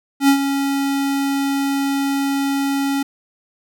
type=tone with ADSR envelope; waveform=square; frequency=277 Hz; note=C#4; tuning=1 cent flat; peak=-9 dBFS; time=0.2-3.03 s; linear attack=85 ms; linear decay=87 ms; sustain=-9 dB; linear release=7 ms; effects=none